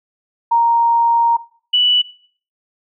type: tone pair in turn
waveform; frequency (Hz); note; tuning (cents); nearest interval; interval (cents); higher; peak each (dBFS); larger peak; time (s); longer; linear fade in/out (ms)
sine; 932.3 / 2960; A#5 / F#7; 0 / 0; octave + minor sixth; 2000; second; -10; neither; 0.51-1.37 / 1.73-2.02; first; 10
effects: noise-tail reverb RT60 0.5 s tail -19 dB re dry

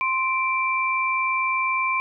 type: tone pair together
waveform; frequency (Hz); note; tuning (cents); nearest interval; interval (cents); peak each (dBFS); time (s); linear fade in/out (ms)
sine; 1045 / 2346; C6 / D7; -2 / -2; octave + major second; 1400; -23; 0.01-2; 0
effects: none

